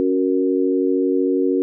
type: chord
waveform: sine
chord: F# major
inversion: second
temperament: equal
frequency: 277.2 / 370 / 466.2 Hz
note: C#4 / F#4 / A#4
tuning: 0 / 0 / 0 cents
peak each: -19 / -19 / -22 dBFS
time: 0-1.62 s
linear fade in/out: 0 ms
effects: none